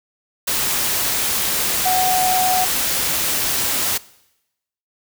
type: tone in noise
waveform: sine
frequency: 740 Hz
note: F#5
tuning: in tune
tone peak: -16 dBFS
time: 1.85-2.65 s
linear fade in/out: 10 ms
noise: white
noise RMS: -20 dBFS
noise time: 0.47-3.98 s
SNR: +1 dB
effects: noise-tail reverb RT60 0.9 s tail -21 dB re dry